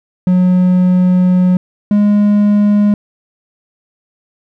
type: tone pair in turn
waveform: triangle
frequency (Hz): 181.9 / 206.5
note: F#3 / G#3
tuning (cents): -29 / -10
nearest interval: major second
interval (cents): 219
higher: second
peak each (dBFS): -5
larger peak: neither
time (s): 0.27-1.57 / 1.91-2.94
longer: first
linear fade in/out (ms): 2
effects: none